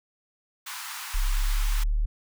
pink high-pass noise, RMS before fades -37 dBFS, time 0.66-1.84 s, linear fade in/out 10 ms, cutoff 900 Hz, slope 48 dB/octave
sine linear sweep, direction up, 32.88 to 38.2 Hz, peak -21 dBFS, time 1.14-2.06 s, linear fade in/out 10 ms
effects none

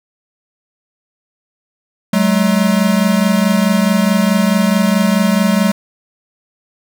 square tone pair together, 188.94 / 213.6 Hz, F#3 / G#3, +37 / +49 cents, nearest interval major second, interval 212 cents, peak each -14 dBFS, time 2.13-5.72 s, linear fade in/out 5 ms, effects none

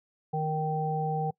harmonic tone, 155.56 Hz, D#3, in tune, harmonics 1 / 3 / 5, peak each -30 / -34 / -30 dBFS, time 0.33-1.31 s, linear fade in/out 10 ms, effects noise-tail reverb RT60 0.1 s tail -23 dB re dry

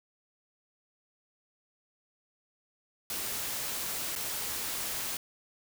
white noise with dropouts, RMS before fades -35 dBFS, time 3.1-5.17 s, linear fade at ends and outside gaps 2 ms, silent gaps 4.154-4.16 s, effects none

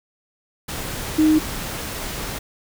sine tone in noise, 310.5 Hz, D#4, 3 cents flat, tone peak -12 dBFS, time 1.18-1.39 s, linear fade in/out 10 ms, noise pink, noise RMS -29 dBFS, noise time 0.68-2.39 s, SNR +14 dB, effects none

